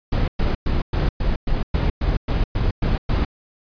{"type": "noise bursts", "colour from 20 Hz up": "brown", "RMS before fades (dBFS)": -19, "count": 12, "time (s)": [0.12, 3.25], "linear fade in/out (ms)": 5, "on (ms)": 160, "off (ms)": 110, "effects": ["resampled to 11025 Hz"]}